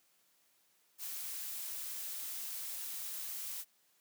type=noise; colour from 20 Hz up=blue; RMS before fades=-42 dBFS; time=0.98-3.65 s; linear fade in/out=50 ms; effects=white hiss -72 dBFS RMS until 4 s + high-pass 150 Hz 12 dB/octave